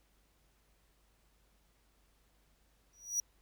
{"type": "tone with exponential growth", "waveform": "square", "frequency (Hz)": 5800, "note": "F#8", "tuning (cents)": -35, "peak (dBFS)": -28, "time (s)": [2.93, 3.2], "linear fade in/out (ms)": 2, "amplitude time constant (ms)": 58, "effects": ["added 50 Hz sine -70 dBFS peak until 3.41 s", "pink hiss -73 dBFS RMS until 3.41 s"]}